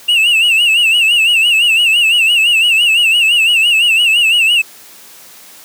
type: tone with vibrato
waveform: triangle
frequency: 2753 Hz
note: F7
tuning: 25 cents flat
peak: -6 dBFS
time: 0.08-4.62 s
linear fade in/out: 10 ms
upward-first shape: sine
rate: 5.9 Hz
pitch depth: 110 cents each way
effects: white hiss -38 dBFS RMS until 5.64 s + high-pass 150 Hz 12 dB/octave

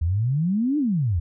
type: exponential two-way sweep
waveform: sine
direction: up then down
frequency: 77 to 309.2 to 77 Hz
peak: -19 dBFS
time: 0.01-1.2 s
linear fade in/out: 10 ms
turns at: 0.78 s
effects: none

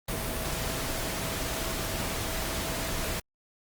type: tone in noise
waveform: sine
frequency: 653 Hz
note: E5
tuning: 17 cents flat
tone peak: -42 dBFS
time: 0.08-3.2 s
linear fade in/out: 5 ms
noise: pink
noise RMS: -32 dBFS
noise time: 0.08-3.2 s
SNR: -13 dB
effects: Opus 32 kbps

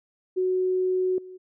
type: tone with level steps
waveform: sine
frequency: 370 Hz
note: F#4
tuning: in tune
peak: -21 / -39 dBFS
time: 0.36-1.38 s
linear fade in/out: 20 ms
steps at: 1.18 s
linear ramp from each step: 2 ms
effects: none

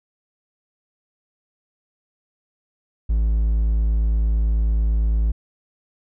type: tone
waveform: triangle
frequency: 54.5 Hz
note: A1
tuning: 16 cents flat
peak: -14 dBFS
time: 3.09-5.32 s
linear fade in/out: 10 ms
effects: none

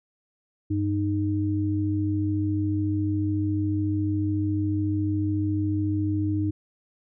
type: tone pair together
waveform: sine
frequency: 98 / 308 Hz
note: G2 / D#4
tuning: 0 / -17 cents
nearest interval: octave + minor sixth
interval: 1983 cents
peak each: -25 dBFS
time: 0.7-6.51 s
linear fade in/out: 10 ms
effects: none

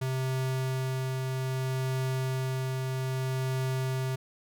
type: tone with tremolo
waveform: square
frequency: 130.81 Hz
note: C3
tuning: in tune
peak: -28 dBFS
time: 0.01-4.16 s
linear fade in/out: 10 ms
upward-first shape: triangle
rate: 0.62 Hz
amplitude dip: 25%
effects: none

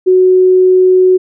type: tone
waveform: sine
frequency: 370 Hz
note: F#4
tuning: in tune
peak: -4 dBFS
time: 0.06-1.18 s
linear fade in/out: 20 ms
effects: none

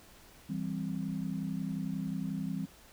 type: chord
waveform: sine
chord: C major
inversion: first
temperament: equal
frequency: 164.81 / 196 / 261.6 Hz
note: E3 / G3 / C4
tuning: 0 / 0 / 0 cents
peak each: -37 / -36 / -39 dBFS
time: 0.49-2.66 s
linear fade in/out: 10 ms
effects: pink hiss -57 dBFS RMS until 2.92 s

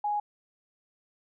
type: tone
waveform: sine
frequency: 830.6 Hz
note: G#5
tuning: in tune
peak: -26 dBFS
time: 0.04-0.2 s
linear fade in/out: 5 ms
effects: none

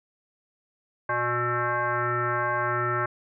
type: tone with frequency modulation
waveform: sine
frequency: 120.3 Hz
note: B2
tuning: 45 cents flat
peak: -23 dBFS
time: 1.09-3.06 s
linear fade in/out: 5 ms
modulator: 242 Hz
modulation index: 6.7
effects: none

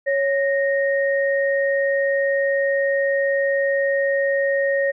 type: tone pair together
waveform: sine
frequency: 553 / 1860.1 Hz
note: C#5 / A#6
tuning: -4 / -4 cents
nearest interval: octave + major sixth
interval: 2100 cents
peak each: -18 / -23 dBFS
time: 0.06-4.92 s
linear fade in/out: 20 ms
effects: none

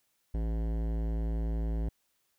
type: tone with hard clipping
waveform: sine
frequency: 55.4 Hz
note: A1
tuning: 13 cents sharp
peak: -31 dBFS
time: 0.34-1.89 s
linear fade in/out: 5 ms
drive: 17 dB
effects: white hiss -75 dBFS RMS until 2.38 s

